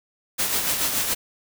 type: noise with tremolo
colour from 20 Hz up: white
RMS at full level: -22 dBFS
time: 0.38-1.15 s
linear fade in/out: 20 ms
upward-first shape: sine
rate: 7 Hz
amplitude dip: 45%
effects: none